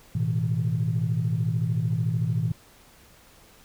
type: chord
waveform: sine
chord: A suspended second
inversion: none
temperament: equal with one note detuned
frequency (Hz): 110 / 123.47 / 161.61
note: A2 / B2 / E3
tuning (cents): 0 / 0 / -34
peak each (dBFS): -26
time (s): 0.15-2.52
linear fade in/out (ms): 5
effects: tanh soft clip ceiling -15 dBFS + pink hiss -54 dBFS RMS until 3.64 s